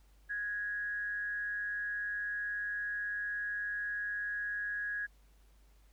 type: tone with amplitude modulation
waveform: sine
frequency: 1661.2 Hz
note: G#6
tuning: in tune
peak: -32 dBFS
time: 0.29-5.07 s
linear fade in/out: 20 ms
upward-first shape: sine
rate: 202 Hz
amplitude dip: 45%
effects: added 50 Hz sine -60 dBFS peak until 5.92 s + pink hiss -71 dBFS RMS until 5.92 s